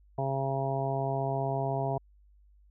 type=harmonic tone; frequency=135.7 Hz; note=C#3; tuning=36 cents flat; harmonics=1 / 2 / 3 / 4 / 5 / 6 / 7; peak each=-32 / -41 / -36 / -42 / -32 / -39 / -39 dBFS; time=0.18-1.98 s; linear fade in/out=5 ms; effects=added 50 Hz sine -57 dBFS peak until 2.7 s